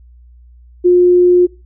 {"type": "tone", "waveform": "sine", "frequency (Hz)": 356.7, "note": "F4", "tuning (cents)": 37, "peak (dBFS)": -5, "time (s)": [0.84, 1.47], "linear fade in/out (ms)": 20, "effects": ["noise-tail reverb RT60 0.3 s tail -22 dB re dry", "added 60 Hz sine -39 dBFS peak until 1.65 s"]}